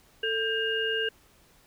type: tone cluster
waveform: sine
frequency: 444.3 / 1592 / 2837 Hz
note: A4 / G6 / F7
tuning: +17 / +26 / +27 cents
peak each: -30 dBFS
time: 0.23-1.09 s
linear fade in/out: 5 ms
effects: pink hiss -60 dBFS RMS until 1.66 s